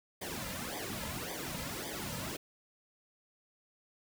pink noise with flanger, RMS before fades -40 dBFS, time 0.21-2.37 s, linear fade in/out 10 ms, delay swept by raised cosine 0.72 to 2.72 ms, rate 1.8 Hz, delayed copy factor -0.9, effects none

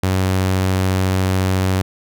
sawtooth tone, 94 Hz, F#2, 28 cents sharp, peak -11 dBFS, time 0.03-1.82 s, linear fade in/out 5 ms, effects none

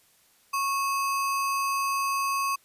sine tone with sample-and-hold, 1100 Hz, C#6, 14 cents flat, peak -24 dBFS, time 0.53-2.56 s, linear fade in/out 10 ms, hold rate 3675 Hz, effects white hiss -62 dBFS RMS until 2.64 s + resampled to 32000 Hz

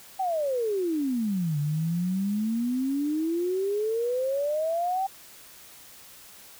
sine exponential two-way sweep, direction down then up, 784 to 143.6 to 784 Hz, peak -24 dBFS, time 0.19-5.07 s, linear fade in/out 10 ms, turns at 1.59 s, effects white hiss -49 dBFS RMS until 6.59 s

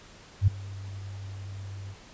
sine tone with ADSR envelope, 98 Hz, G2, in tune, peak -14 dBFS, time 0.41-1.96 s, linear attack 64 ms, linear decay 10 ms, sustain -22 dB, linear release 53 ms, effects pink hiss -51 dBFS RMS until 2.13 s + resampled to 16000 Hz

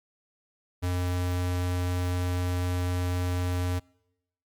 square tone, 89.6 Hz, F2, 45 cents sharp, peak -26 dBFS, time 0.82-3.8 s, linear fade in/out 20 ms, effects noise-tail reverb RT60 0.9 s tail -26 dB re dry + MP3 96 kbps

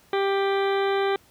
harmonic tone with a mistuned harmonic, 393.7 Hz, G4, 8 cents sharp, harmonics 1 / 2 / 3 / 4 / 5 / 6 / 8 / 9 / 10, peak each -22 / -28 / -32 / -34 / -36 / -38 / -40 / -41 / -42 dBFS, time 0.13-1.16 s, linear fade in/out 2 ms, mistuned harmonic 8, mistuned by -19 cents, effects pink hiss -57 dBFS RMS until 1.3 s + high-pass 60 Hz 12 dB/octave

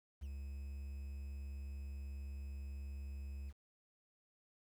triangle tone with ADSR envelope, 69.3 Hz, C#2, in tune, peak -39 dBFS, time 0.21-3.53 s, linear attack 21 ms, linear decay 42 ms, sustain -2 dB, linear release 43 ms, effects 11-bit

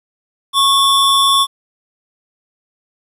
square tone pair together, 1100 / 3492 Hz, C#6 / A7, -14 / -14 cents, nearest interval octave + minor sixth, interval 2000 cents, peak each -13 dBFS, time 0.53-1.47 s, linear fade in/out 50 ms, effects resampled to 32000 Hz + 8-bit

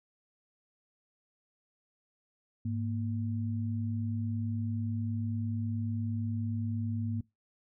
sine tone pair together, 103.93 / 233.1 Hz, G#2 / A#3, +2 / 0 cents, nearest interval octave + major second, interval 1398 cents, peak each -32 / -35 dBFS, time 2.65-7.21 s, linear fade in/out 5 ms, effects noise-tail reverb RT60 0.2 s tail -22 dB re dry

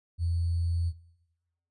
sine tone with sample-and-hold, 85 Hz, F2, 46 cents flat, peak -25 dBFS, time 0.18-0.93 s, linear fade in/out 50 ms, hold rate 4410 Hz, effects noise-tail reverb RT60 0.9 s tail -19 dB re dry + resampled to 24000 Hz

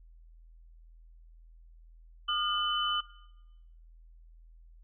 sine tone cluster, 1213 / 1411 / 3016 Hz, D#6 / F6 / F#7, -44 / +17 / +32 cents, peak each -32 / -37 / -29 dBFS, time 2.28-3.01 s, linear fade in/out 10 ms, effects noise-tail reverb RT60 0.9 s tail -18 dB re dry + added 41 Hz sine -52 dBFS peak until 4.83 s

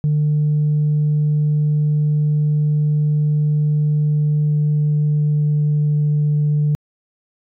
sine tone with pitch glide, 150 to 148.71 Hz, D3 to D3, +37 to +22 cents, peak -12 dBFS, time 0.04-6.75 s, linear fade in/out 0 ms, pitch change -15 cents, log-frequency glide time 4.04-6.22 s, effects tanh soft clip ceiling -11 dBFS

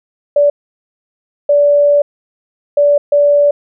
sine tone bursts at uneven times, 579 Hz, D5, 25 cents flat, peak -6 dBFS, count 4, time 0.36-0.5 / 1.49-2.02 / 2.77-2.98 / 3.12-3.51 s, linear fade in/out 5 ms, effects none

